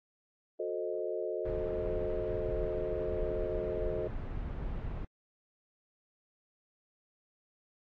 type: chord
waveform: sine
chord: F# diminished seventh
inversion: none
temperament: equal with one note detuned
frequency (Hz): 363 / 440 / 523.3 / 622.3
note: F#4 / A4 / C5 / Eb5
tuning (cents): -33 / 0 / 0 / 0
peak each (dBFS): -38 / -37 / -40 / -38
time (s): 0.59-4.08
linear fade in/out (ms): 10
type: noise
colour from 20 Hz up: brown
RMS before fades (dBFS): -38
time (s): 1.45-5.05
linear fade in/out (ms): 5
effects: low-pass 2000 Hz 12 dB/octave + AAC 48 kbps